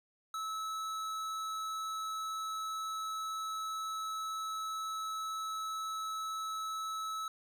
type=tone with tanh clipping; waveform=sine; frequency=1301 Hz; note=E6; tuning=23 cents flat; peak=-38 dBFS; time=0.34-7.28 s; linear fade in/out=2 ms; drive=18 dB; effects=none